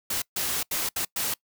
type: noise bursts at uneven times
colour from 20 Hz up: white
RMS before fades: -28 dBFS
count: 5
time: 0.1-0.22 / 0.36-0.63 / 0.71-0.89 / 0.96-1.05 / 1.16-1.34 s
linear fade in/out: 5 ms
effects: noise-tail reverb RT60 0.1 s tail -24 dB re dry